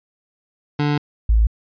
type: tone pair in turn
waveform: 25% pulse / sine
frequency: 146.83 / 54.84 Hz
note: D3 / A1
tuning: 0 / -5 cents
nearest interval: octave + perfect fourth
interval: 1705 cents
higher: first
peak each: -13 / -11 dBFS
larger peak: second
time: 0.79-0.98 / 1.29-1.47 s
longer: first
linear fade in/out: 5 ms
effects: resampled to 11025 Hz